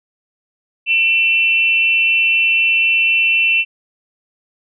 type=tone with amplitude modulation; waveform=sine; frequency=2688 Hz; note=E7; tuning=33 cents sharp; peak=-8 dBFS; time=0.86-3.65 s; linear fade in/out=50 ms; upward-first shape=sine; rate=299 Hz; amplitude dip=65%; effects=none